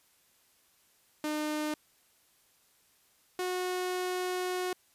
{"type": "tone pair in turn", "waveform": "sawtooth", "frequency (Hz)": [303.4, 364.7], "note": ["D#4", "F#4"], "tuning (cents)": [-44, -25], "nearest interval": "minor third", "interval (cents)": 319, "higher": "second", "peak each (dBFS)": -27, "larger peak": "neither", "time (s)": [[1.24, 1.74], [3.39, 4.73]], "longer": "second", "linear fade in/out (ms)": 2, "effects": ["white hiss -67 dBFS RMS until 4.94 s", "resampled to 32000 Hz"]}